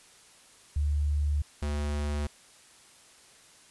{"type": "tone pair in turn", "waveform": ["sine", "square"], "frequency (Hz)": [73.42, 73.42], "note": ["D2", "D2"], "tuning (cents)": [0, 0], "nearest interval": "unison", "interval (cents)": 0, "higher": "neither", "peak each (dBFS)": [-24, -29], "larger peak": "first", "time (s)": [[0.76, 1.42], [1.62, 2.27]], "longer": "first", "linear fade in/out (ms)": 5, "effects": ["white hiss -56 dBFS RMS until 3.7 s", "resampled to 24000 Hz"]}